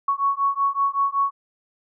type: beating tone pair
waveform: sine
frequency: 1109 / 1114.3 Hz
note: C#6 / C#6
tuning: 0 / +9 cents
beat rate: 5.3 Hz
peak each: -22 dBFS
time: 0.08-1.31 s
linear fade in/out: 5 ms
effects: none